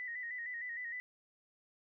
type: tone with vibrato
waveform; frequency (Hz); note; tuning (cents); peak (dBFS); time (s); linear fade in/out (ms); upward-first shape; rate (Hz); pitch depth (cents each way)
sine; 1930; B6; -40; -39; 0-1; 0; square; 6.5; 55
effects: none